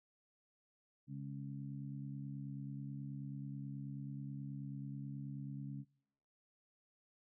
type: harmonic tone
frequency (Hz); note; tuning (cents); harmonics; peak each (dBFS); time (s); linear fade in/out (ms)
69.3; C#2; 0; 2 / 3 / 4; -44 / -49 / -51; 1.07-5.85; 50
effects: noise-tail reverb RT60 0.8 s tail -26 dB re dry